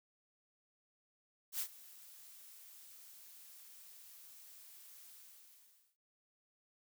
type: noise with ADSR envelope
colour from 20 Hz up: blue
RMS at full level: -37 dBFS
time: 1.52-5.97 s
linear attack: 79 ms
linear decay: 76 ms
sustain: -20 dB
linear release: 850 ms
effects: none